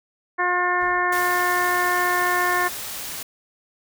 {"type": "harmonic tone", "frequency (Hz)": 357.4, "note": "F4", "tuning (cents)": 40, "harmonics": [1, 2, 3, 4, 5, 6], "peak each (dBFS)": [-28, -26, -23, -29, -23, -33], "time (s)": [0.38, 2.69], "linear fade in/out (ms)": 20}
{"type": "noise with exponential decay", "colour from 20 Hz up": "brown", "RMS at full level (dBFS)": -39, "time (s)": [0.81, 1.37], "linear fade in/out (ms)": 0, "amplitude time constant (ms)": 120}
{"type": "noise", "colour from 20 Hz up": "white", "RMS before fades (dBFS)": -32, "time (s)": [1.12, 3.23], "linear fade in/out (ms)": 5}
{"effects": []}